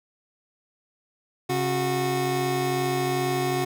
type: tone pair together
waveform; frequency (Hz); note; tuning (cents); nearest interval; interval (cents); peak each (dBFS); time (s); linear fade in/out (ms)
25% pulse; 136.04 / 365.7; C#3 / F#4; -32 / -20; octave + perfect fourth; 1712; -24 / -21; 1.49-3.65; 10
effects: none